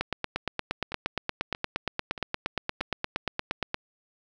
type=two click trains; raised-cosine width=0.3 ms; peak=-11 / -21 dBFS; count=33 / 4; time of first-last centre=0.01-3.744 / 0.92-2.807 s; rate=8.57 / 1.59 Hz; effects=none

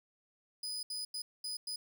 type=tone bursts at uneven times; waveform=35% pulse; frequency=4978 Hz; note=D#8; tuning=in tune; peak=-36 dBFS; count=5; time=0.63-0.83 / 0.9-1.05 / 1.14-1.22 / 1.44-1.57 / 1.67-1.76 s; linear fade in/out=5 ms; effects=none

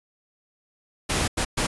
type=noise bursts at uneven times; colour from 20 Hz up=pink; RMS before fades=-24 dBFS; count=3; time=1.09-1.28 / 1.37-1.45 / 1.57-1.67 s; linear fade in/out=10 ms; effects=resampled to 24000 Hz

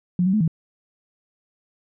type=tone with pitch steps; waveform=sine; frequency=178.8 / 188.9 / 214.9 / 161.4 Hz; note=F3 / F#3 / A3 / E3; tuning=+41 / +36 / -41 / -36 cents; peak=-16 dBFS; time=0.19-0.478 s; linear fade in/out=2 ms; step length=72 ms; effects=none

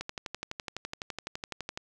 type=click train; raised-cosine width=0.2 ms; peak=-18 dBFS; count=22; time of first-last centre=0.01-1.775 s; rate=11.9 Hz; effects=none

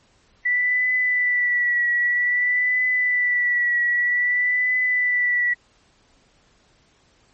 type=tone with vibrato; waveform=sine; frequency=1965 Hz; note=B6; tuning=9 cents flat; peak=-17 dBFS; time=0.45-5.54 s; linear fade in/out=10 ms; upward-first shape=triangle; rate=0.52 Hz; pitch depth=37 cents each way; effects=pink hiss -59 dBFS RMS until 7.33 s + MP3 32 kbps

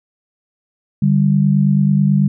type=tone pair together; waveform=sine; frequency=146.83 / 195.99 Hz; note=D3 / G3; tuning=0 / 0 cents; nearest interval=perfect fourth; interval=500 cents; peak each=-13 dBFS; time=1.02-2.28 s; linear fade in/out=5 ms; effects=none

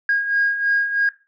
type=beating tone pair; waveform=sine; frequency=1630 / 1633.1 Hz; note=G#6 / G#6; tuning=-33 / -30 cents; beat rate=3.1 Hz; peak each=-23 / -17 dBFS; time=0.09-1.09 s; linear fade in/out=2 ms; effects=noise-tail reverb RT60 0.3 s tail -18 dB re dry + tanh soft clip ceiling -10 dBFS

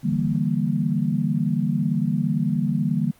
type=chord; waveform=sine; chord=E half-diminished seventh; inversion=third; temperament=equal; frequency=146.83 / 164.81 / 196 / 233.1 Hz; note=D3 / E3 / G3 / Bb3; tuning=0 / 0 / 0 / 0 cents; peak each=-25 dBFS; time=0.03-3.12 s; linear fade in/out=20 ms; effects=pink hiss -55 dBFS RMS until 3.19 s + Opus 48 kbps

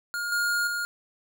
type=tone with level steps; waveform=square; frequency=1421 Hz; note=F6; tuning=30 cents sharp; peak=-29 / -24 / -28 dBFS; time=0.14-0.85 s; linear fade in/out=0 ms; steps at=0.32 / 0.67 s; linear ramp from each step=2 ms; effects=none

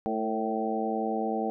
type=harmonic tone with a mistuned harmonic; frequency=110.2 Hz; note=A2; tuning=3 cents sharp; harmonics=2 / 3 / 4 / 5 / 6 / 7; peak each=-32 / -35 / -33 / -37 / -37 / -32 dBFS; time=0.06-1.5 s; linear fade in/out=0 ms; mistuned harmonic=4; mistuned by=+31 cents; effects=none

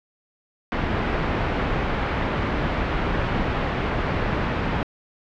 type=low-pass noise; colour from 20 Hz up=pink; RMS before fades=-24 dBFS; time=0.72-4.83 s; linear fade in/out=0 ms; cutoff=2200 Hz; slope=12 dB/octave; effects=low-pass 4000 Hz 12 dB/octave

